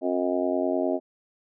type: harmonic tone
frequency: 89.9 Hz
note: F#2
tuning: 49 cents flat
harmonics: 3 / 4 / 5 / 6 / 7 / 8 / 9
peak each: -28 / -28 / -33 / -39 / -27 / -36 / -39 dBFS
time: 0.01-1 s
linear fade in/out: 50 ms
effects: none